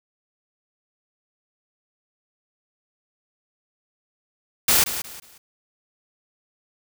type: noise with echo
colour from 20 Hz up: white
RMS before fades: -17 dBFS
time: 4.68-4.84 s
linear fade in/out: 5 ms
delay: 180 ms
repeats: 3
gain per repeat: -11 dB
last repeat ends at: 5.38 s
effects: none